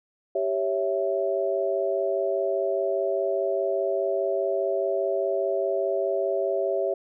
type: chord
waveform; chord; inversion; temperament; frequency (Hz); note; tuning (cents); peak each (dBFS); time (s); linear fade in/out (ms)
sine; C# diminished; second; equal; 392 / 554.4 / 659.3; G4 / C#5 / E5; 0 / 0 / 0; -27; 0.35-6.94; 5
effects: none